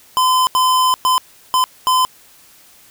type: tone bursts at uneven times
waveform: square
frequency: 1022 Hz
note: C6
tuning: 41 cents flat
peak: -12 dBFS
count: 5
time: 0.17-0.47 / 0.55-0.94 / 1.05-1.18 / 1.54-1.64 / 1.87-2.05 s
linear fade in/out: 0 ms
effects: white hiss -47 dBFS RMS until 2.9 s